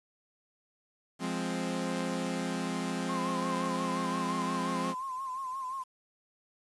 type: chord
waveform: sawtooth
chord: F minor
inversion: none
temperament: equal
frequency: 174.61 / 207.7 / 261.6 Hz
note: F3 / Ab3 / C4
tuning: 0 / 0 / 0 cents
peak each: -32 / -33 / -31 dBFS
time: 1.19-4.95 s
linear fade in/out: 50 ms
type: tone with vibrato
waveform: sine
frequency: 1047 Hz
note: C6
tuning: 1 cent sharp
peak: -34 dBFS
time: 3.08-5.84 s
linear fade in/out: 20 ms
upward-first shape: sine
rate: 5.7 Hz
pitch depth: 61 cents each way
effects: resampled to 24000 Hz + 9-bit